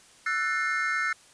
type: chord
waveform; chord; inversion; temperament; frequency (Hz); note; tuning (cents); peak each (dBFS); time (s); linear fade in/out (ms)
triangle; F# half-diminished seventh; third; just; 1332 / 1480 / 1776 / 2131; E6 / F#6 / A6 / C7; +18 / 0 / +16 / +31; -29; 0.26-1.13; 5
effects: white hiss -55 dBFS RMS until 1.33 s + resampled to 22050 Hz